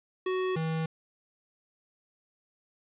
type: tone pair in turn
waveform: square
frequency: 371.7 / 160.77 Hz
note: F#4 / E3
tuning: +8 / -43 cents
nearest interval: octave + minor third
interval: 1451 cents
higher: first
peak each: -28 / -29 dBFS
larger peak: first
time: 0.26-0.56 / 0.56-0.86 s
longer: neither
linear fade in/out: 5 ms
effects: resampled to 8000 Hz + 10-bit